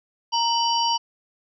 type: harmonic tone with a mistuned harmonic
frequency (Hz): 932.3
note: A#5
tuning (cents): 0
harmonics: 1 / 3 / 5 / 6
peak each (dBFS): -21 / -26 / -28 / -29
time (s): 0.32-0.98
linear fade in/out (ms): 20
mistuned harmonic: 3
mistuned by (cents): +110
effects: none